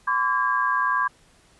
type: tone cluster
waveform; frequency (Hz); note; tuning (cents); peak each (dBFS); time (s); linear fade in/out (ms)
sine; 1019 / 1140 / 1621; C6 / C#6 / G#6; -46 / +48 / -42; -24 / -24 / -24; 0.07-1.08; 10
effects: pink hiss -57 dBFS RMS until 1.59 s + resampled to 24000 Hz